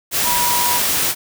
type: tone in noise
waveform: sine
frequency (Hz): 968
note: B5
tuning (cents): -35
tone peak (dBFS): -19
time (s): 0.23-0.81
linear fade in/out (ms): 50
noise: white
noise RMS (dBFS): -18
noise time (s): 0.11-1.15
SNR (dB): -4
effects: none